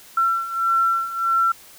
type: beating tone pair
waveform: sine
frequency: 1351 / 1352.6 Hz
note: E6 / E6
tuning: +42 / +44 cents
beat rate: 1.6 Hz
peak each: -23 / -19 dBFS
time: 0.17-1.52 s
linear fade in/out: 5 ms
effects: white hiss -46 dBFS RMS until 1.78 s